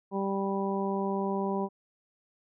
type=harmonic tone; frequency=196 Hz; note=G3; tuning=in tune; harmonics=1 / 2 / 3 / 4 / 5; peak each=-31 / -32 / -38 / -37 / -36 dBFS; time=0.11-1.69 s; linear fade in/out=50 ms; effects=none